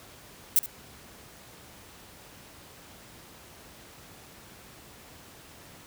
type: noise with echo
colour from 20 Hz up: violet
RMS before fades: -20 dBFS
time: 0.56-0.59 s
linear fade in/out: 0 ms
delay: 70 ms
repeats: 1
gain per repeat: -15 dB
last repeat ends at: 0.66 s
effects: pink hiss -50 dBFS RMS until 5.86 s + high-pass 60 Hz 12 dB/octave